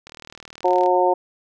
click train, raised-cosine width 0.2 ms, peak -21 dBFS, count 32, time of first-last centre 0.07-0.861 s, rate 39.2 Hz
harmonic tone, 180.8 Hz, F#3, 40 cents flat, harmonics 2 / 3 / 4 / 5, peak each -20 / -20 / -20 / -20 dBFS, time 0.64-1.14 s, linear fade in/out 10 ms
effects none

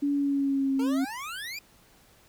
sine tone with pitch glide, 285 to 269.6 Hz, C#4 to C#4, +48 to -48 cents, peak -23 dBFS, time 0.02-1.05 s, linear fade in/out 10 ms, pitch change -96 cents, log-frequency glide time 0.12-0.74 s
25% pulse exponential sweep, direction up, 439.6 to 2477 Hz, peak -31 dBFS, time 0.79-1.59 s, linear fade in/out 5 ms
effects pink hiss -59 dBFS RMS until 2.28 s

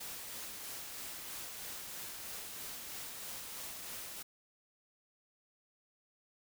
white noise with tremolo, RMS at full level -44 dBFS, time 0-4.23 s, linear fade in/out 10 ms, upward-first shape sine, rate 3.1 Hz, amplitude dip 25%, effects none

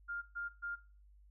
sine tone bursts, 1404 Hz, F6, 9 cents sharp, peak -38 dBFS, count 3, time 0.08-0.76 s, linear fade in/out 20 ms, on 140 ms, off 130 ms, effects noise-tail reverb RT60 0.4 s tail -19 dB re dry + added 50 Hz sine -59 dBFS peak until 1.3 s

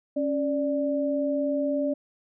sine tone pair together, 276.1 / 587.3 Hz, C#4 / D5, -7 / 0 cents, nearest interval octave + minor second, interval 1307 cents, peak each -26 dBFS, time 0.16-1.94 s, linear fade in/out 10 ms, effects none

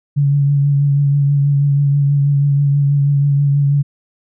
sine tone with vibrato, 141.8 Hz, C#3, 40 cents sharp, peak -10 dBFS, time 0.16-3.83 s, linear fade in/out 20 ms, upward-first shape triangle, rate 6.2 Hz, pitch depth 29 cents each way, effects none

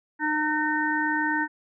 harmonic tone, 304.6 Hz, D#4, 37 cents flat, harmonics 1 / 3 / 5 / 6, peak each -28 / -28 / -28 / -28 dBFS, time 0.19-1.48 s, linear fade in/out 50 ms, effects none

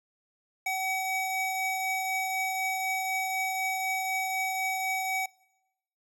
square tone pair together, 758 / 2270 Hz, F#5 / C#7, +42 / +41 cents, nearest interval octave + perfect fifth, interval 1899 cents, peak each -32 / -32 dBFS, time 0.66-5.26 s, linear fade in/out 5 ms, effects noise-tail reverb RT60 0.9 s tail -23 dB re dry

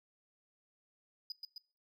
triangle tone with echo, 4978 Hz, D#8, in tune, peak -37 dBFS, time 1.3-1.32 s, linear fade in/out 2 ms, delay 130 ms, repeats 2, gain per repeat -3 dB, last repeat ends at 1.58 s, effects noise-tail reverb RT60 0.4 s tail -23 dB re dry + tanh soft clip ceiling -33 dBFS

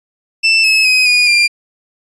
30% pulse tone with pitch steps, 2659 / 2589 / 2521 / 2455 / 2391 Hz, E7 / E7 / D#7 / D#7 / D7, +14 / -32 / +22 / -24 / +30 cents, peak -5 dBFS, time 0.43-1.48 s, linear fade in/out 20 ms, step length 210 ms, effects resampled to 22050 Hz

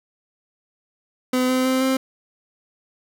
30% pulse tone with pitch steps, 253.9 / 257 / 260.1 / 263.3 Hz, B3 / C4 / C4 / C4, +48 / -31 / -10 / +11 cents, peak -15 dBFS, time 1.33-1.97 s, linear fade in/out 5 ms, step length 160 ms, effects none

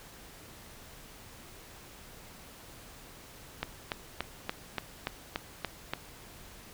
click train, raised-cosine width 0.3 ms, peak -15 dBFS, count 9, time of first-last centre 3.63-5.935 s, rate 3.47 Hz, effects pink hiss -51 dBFS RMS until 6.73 s

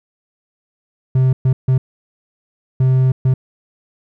triangle tone bursts at uneven times, 130 Hz, C3, 11 cents flat, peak -8 dBFS, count 5, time 1.15-1.33 / 1.45-1.53 / 1.68-1.78 / 2.8-3.12 / 3.25-3.34 s, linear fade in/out 5 ms, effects none

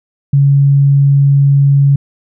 sine tone, 140 Hz, C#3, 18 cents sharp, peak -5 dBFS, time 0.33-1.96 s, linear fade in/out 5 ms, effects none

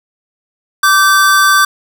square tone pair together, 1168.5 / 1546 Hz, D6 / G6, -9 / -24 cents, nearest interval perfect fourth, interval 485 cents, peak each -10 dBFS, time 0.83-1.65 s, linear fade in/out 5 ms, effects none

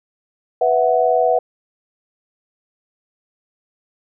sine chord, B suspended fourth, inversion none, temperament equal, 493.9 / 659.3 / 740 Hz, B4 / E5 / F#5, 0 / 0 / 0 cents, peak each -17 dBFS, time 0.61-1.39 s, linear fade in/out 5 ms, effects none

